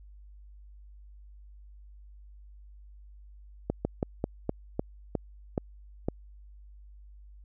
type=slowing click train; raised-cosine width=2 ms; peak=-14 dBFS; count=9; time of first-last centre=3.7-6.085 s; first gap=150 ms; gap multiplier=1.19; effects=added 50 Hz sine -48 dBFS peak until 7.44 s